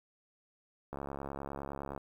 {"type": "click train", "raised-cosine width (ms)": 1, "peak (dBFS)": -26, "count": 74, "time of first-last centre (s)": [0.93, 1.977], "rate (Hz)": 69.7, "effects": ["10-bit"]}